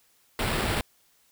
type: noise with sample-and-hold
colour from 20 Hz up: pink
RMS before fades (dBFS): -27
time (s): 0.39-0.81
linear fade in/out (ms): 2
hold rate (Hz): 6300
effects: white hiss -64 dBFS RMS until 1.31 s